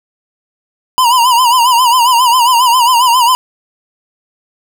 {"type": "tone with vibrato", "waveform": "square", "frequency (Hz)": 977, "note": "B5", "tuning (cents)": -19, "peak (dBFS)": -7, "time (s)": [0.98, 3.35], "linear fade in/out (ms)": 0, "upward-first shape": "sine", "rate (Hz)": 7.4, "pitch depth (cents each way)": 100, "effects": []}